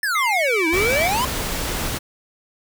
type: exponential two-way sweep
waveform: square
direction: down then up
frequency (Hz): 1800 to 311.1 to 1063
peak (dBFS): -20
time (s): 0.03-1.25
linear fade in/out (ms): 2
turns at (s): 0.68
type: tone with pitch glide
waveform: sine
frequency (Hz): 2093 to 2309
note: C7 to D7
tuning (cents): 0 to -30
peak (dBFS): -20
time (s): 0.15-1.08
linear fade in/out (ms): 5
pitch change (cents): +170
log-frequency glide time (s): 0.29-0.53
type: noise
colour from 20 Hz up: pink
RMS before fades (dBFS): -25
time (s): 0.72-1.99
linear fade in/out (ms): 20
effects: none